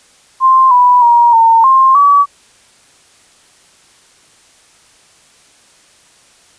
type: tone with pitch steps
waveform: sine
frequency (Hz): 1049 / 986 / 948 / 909 / 1059 / 1142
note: C6 / B5 / A#5 / A#5 / C6 / D6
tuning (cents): +4 / -3 / +29 / -44 / +21 / -49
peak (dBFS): -4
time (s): 0.4-2.26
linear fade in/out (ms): 50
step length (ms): 310
effects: white hiss -47 dBFS RMS until 6.58 s + resampled to 22050 Hz